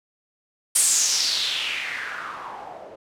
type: noise with low-pass filter sweep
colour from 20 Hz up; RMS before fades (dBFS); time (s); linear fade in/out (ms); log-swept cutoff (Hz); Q
blue; -25; 0.75-2.96; 10; 9300 to 530; 4
effects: none